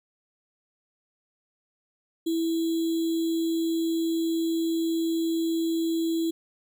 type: tone with sample-and-hold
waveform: sine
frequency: 329.1 Hz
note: E4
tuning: 3 cents flat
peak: -23 dBFS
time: 2.26-6.31 s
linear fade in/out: 10 ms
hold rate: 3675 Hz
effects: none